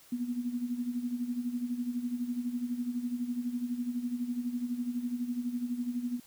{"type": "tone with tremolo", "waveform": "sine", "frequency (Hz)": 243.3, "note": "B3", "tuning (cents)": -26, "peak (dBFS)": -28, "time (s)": [0.12, 6.2], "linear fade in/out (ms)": 5, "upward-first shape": "sine", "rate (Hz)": 12, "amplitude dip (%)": 70, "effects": ["white hiss -58 dBFS RMS until 6.26 s"]}